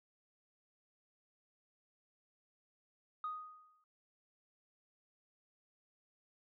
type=tone with exponential decay; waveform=sine; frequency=1244.5 Hz; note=D#6; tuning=in tune; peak=-35 dBFS; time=3.24-3.84 s; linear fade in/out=2 ms; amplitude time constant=130 ms; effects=noise-tail reverb RT60 0.3 s tail -23 dB re dry + tanh soft clip ceiling -33 dBFS